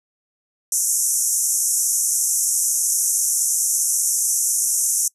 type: band-pass noise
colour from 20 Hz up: pink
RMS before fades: -20 dBFS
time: 0.72-5.08 s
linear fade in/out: 2 ms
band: 5800 to 12000 Hz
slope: 96 dB/octave
effects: noise-tail reverb RT60 0.1 s tail -24 dB re dry